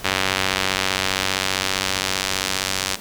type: tone with band-pass filter sweep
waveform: sawtooth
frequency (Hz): 95.2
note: F#2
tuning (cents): +50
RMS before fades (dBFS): -23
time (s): 0.04-2.96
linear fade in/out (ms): 10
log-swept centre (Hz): 2900 to 5500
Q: 0.81
effects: pink hiss -38 dBFS RMS until 3 s